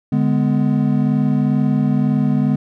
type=chord; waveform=triangle; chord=G# diminished; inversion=second; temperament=equal with one note detuned; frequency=146.83 / 207.7 / 249.8 Hz; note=D3 / G#3 / B3; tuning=0 / 0 / +20 cents; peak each=-16 dBFS; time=0.12-2.56 s; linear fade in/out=5 ms; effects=none